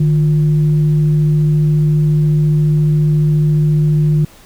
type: tone with frequency modulation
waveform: sine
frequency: 152.4 Hz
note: D#3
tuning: 36 cents flat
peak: -9 dBFS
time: 0-4.25 s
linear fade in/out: 5 ms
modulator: 200 Hz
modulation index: 0.24
effects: pink hiss -43 dBFS RMS until 4.45 s